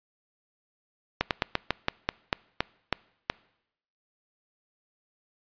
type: slowing click train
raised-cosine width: 0.3 ms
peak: -7 dBFS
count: 11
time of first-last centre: 1.21-3.3 s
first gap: 98 ms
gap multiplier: 1.16
effects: noise-tail reverb RT60 0.8 s tail -24 dB re dry + resampled to 11025 Hz